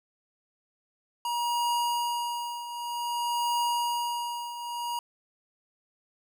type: tone with tremolo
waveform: square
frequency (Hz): 953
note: A#5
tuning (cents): +38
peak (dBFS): -25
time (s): 1.25-4.99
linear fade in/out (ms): 2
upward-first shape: triangle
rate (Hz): 0.53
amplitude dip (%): 75
effects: none